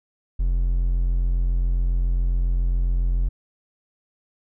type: tone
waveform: triangle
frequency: 43.65 Hz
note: F1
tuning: in tune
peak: -16 dBFS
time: 0.39-3.29 s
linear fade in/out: 10 ms
effects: none